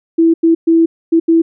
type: tone bursts at uneven times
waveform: sine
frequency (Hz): 329.6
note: E4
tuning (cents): 0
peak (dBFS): -6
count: 5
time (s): 0.18-0.34 / 0.43-0.55 / 0.67-0.86 / 1.12-1.2 / 1.28-1.42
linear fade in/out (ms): 10
effects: none